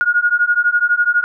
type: beating tone pair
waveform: sine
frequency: 1431 / 1443 Hz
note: F6 / F#6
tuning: +42 / -44 cents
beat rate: 12 Hz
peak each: -15 dBFS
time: 0.01-1.24 s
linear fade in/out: 0 ms
effects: none